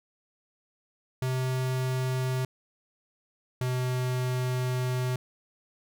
square tone pair in turn, 129.2 / 126.76 Hz, C3 / B2, -21 / +46 cents, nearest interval unison, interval 33 cents, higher first, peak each -27 dBFS, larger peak neither, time 1.22-2.45 / 3.61-5.16 s, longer second, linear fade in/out 2 ms, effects none

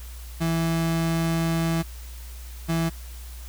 35% pulse tone pair in turn, 164.81 / 164.81 Hz, E3 / E3, 0 / 0 cents, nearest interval unison, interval 0 cents, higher neither, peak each -20 dBFS, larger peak neither, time 0.4-1.83 / 2.68-2.9 s, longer first, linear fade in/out 20 ms, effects added 60 Hz sine -36 dBFS peak until 3.48 s + white hiss -47 dBFS RMS until 3.48 s

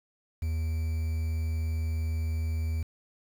triangle tone with quantisation, 80.3 Hz, E2, 45 cents flat, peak -25 dBFS, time 0.42-2.83 s, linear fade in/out 5 ms, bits 8, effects none

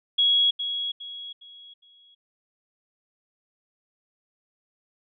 sine tone with echo, 3327 Hz, G#7, 2 cents sharp, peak -17 dBFS, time 0.18-0.51 s, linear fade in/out 10 ms, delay 410 ms, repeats 4, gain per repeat -9 dB, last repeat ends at 2.15 s, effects none

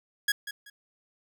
sawtooth tone with echo, 1661.2 Hz, G#6, in tune, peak -19 dBFS, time 0.28-0.32 s, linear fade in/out 5 ms, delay 190 ms, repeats 2, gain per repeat -12 dB, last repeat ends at 0.7 s, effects none

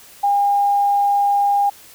sine tone, 808 Hz, G#5, 48 cents flat, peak -13 dBFS, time 0.23-1.7 s, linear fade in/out 10 ms, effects white hiss -44 dBFS RMS until 1.94 s

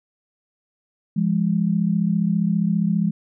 sine tone pair together, 171 / 205.9 Hz, F3 / G#3, -36 / -15 cents, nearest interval minor third, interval 321 cents, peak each -20 dBFS, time 1.16-3.11 s, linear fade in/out 10 ms, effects none

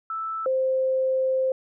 sine tone pair in turn, 1318.5 / 523.2 Hz, E6 / C5, 0 / 0 cents, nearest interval octave + major third, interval 1600 cents, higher first, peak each -27 / -20 dBFS, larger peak second, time 0.1-0.46 / 0.46-1.52 s, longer second, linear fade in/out 2 ms, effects none

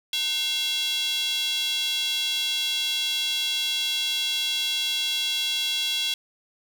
square tone with high-pass filter, 303.8 Hz, D#4, 41 cents flat, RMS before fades -26 dBFS, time 0.13-6.14 s, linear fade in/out 2 ms, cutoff 3300 Hz, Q 5.5, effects none

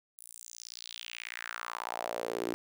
sawtooth tone with high-pass filter sweep, 58.27 Hz, A#1, in tune, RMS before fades -40 dBFS, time 0.18-2.54 s, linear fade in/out 0 ms, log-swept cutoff 11000 to 320 Hz, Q 3.4, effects none

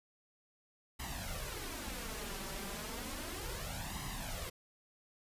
pink noise with flanger, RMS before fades -42 dBFS, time 0.99-4.5 s, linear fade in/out 10 ms, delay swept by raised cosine 1 to 5.2 ms, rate 0.33 Hz, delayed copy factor +0.7, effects resampled to 32000 Hz

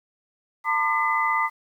sine tone cluster, 902 / 1017 / 1203 / 2017 Hz, A5 / C6 / D6 / B6, +43 / -50 / +41 / +36 cents, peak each -25 / -30 / -24 / -25 dBFS, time 0.64-1.5 s, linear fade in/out 50 ms, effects 9-bit

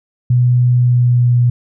sine tone with pitch glide, 123.47 to 121.7 Hz, B2 to B2, 0 to -25 cents, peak -8 dBFS, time 0.3-1.5 s, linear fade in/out 5 ms, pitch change -25 cents, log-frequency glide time 0.73-1.39 s, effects none

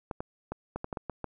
clicks, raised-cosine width 1 ms, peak -20 dBFS, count 9, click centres 0.112 / 0.205 / 0.52 / 0.76 / 0.844 / 0.928 / 0.972 / 1.097 / 1.243 s, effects none

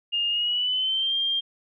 sine tone with pitch glide, 2830 to 3195 Hz, F7 to G7, +22 to +32 cents, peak -22 dBFS, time 0.12-1.41 s, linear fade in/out 20 ms, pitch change +210 cents, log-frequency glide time 0.29-1.15 s, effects none

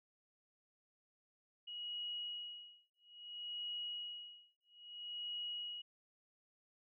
sine tone with tremolo, 2903 Hz, F#7, 34 cents flat, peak -40 dBFS, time 1.67-5.82 s, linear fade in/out 10 ms, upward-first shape sine, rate 0.6 Hz, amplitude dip 100%, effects none

